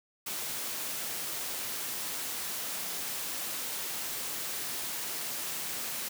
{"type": "high-pass noise", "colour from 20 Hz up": "white", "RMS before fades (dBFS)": -36, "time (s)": [0.26, 6.09], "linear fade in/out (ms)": 10, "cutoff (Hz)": 120, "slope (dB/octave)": 12, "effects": []}